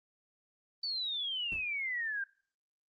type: exponential sweep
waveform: sine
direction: down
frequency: 4578 to 1568 Hz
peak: -33 dBFS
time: 0.83-2.24 s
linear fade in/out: 5 ms
type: noise with exponential decay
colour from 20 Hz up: brown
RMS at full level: -41 dBFS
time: 1.52-1.71 s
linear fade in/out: 1 ms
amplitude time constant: 41 ms
effects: noise-tail reverb RT60 0.4 s tail -20 dB re dry + Opus 32 kbps